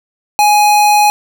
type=tone; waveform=square; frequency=834 Hz; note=G#5; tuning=7 cents sharp; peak=-7 dBFS; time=0.39-1.1 s; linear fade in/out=0 ms; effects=none